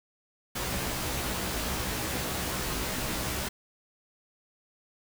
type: noise with comb filter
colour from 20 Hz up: pink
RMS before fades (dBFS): -32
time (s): 0.55-3.49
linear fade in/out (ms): 10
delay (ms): 16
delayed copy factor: +0.9
effects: none